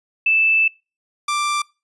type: tone pair in turn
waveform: sine / sawtooth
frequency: 2637 / 1178.4 Hz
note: E7 / D6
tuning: 0 / +6 cents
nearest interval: octave + major second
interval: 1394 cents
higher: first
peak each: -13 / -15 dBFS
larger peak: first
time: 0.26-0.68 / 1.28-1.62 s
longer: first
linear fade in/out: 5 ms
effects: noise-tail reverb RT60 0.3 s tail -25 dB re dry + resampled to 24000 Hz